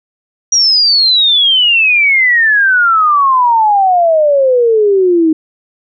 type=exponential sweep; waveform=sine; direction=down; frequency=5780 to 310.5 Hz; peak=-6 dBFS; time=0.52-5.33 s; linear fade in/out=5 ms; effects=none